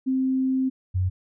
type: tone pair in turn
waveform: sine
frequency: 261.9 / 92.37 Hz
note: C4 / F#2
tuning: +2 / -2 cents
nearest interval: octave + tritone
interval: 1804 cents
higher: first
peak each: -20 dBFS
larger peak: neither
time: 0.06-0.7 / 0.94-1.1 s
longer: first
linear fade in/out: 20 ms
effects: none